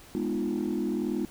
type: chord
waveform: sine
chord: F half-diminished seventh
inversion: first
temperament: equal with one note detuned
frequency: 207.7 / 246.9 / 307.9 / 349.2 Hz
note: Ab3 / Cb4 / Eb4 / F4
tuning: 0 / 0 / -18 / 0 cents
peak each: -31 dBFS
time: 0.15-1.25 s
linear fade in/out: 0 ms
effects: tanh soft clip ceiling -21 dBFS + pink hiss -51 dBFS RMS until 1.3 s